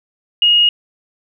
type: tone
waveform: sine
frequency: 2870 Hz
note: F7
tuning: 47 cents sharp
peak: -8 dBFS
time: 0.42-0.69 s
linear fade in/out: 2 ms
effects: none